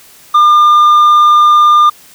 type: tone with tanh clipping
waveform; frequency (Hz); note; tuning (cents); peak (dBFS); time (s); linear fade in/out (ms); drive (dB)
sine; 1203; D6; +41; -4; 0.34-1.9; 10; 4
effects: white hiss -40 dBFS RMS until 2.14 s